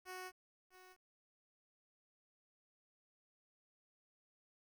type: tone with echo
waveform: 10% pulse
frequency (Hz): 369.1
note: F#4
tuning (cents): -4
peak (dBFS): -38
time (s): 0.05-0.32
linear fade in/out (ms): 50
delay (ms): 650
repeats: 1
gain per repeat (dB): -14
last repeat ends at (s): 0.97
effects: 12-bit